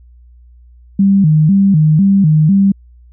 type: tone with vibrato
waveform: sine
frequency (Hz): 174.2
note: F3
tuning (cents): -4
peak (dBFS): -6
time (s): 0.99-2.72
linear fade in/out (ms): 5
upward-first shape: square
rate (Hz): 2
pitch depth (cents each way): 210
effects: added 60 Hz sine -39 dBFS peak until 3.12 s